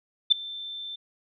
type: tone with ADSR envelope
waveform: sine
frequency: 3552 Hz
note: A7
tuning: 16 cents sharp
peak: -11 dBFS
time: 0.3-0.96 s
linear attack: 20 ms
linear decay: 6 ms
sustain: -23 dB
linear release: 10 ms
effects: none